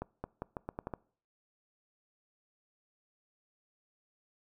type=accelerating click train; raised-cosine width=1 ms; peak=-23 dBFS; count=8; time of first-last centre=0.02-0.938 s; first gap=220 ms; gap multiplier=0.82; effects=noise-tail reverb RT60 0.5 s tail -23 dB re dry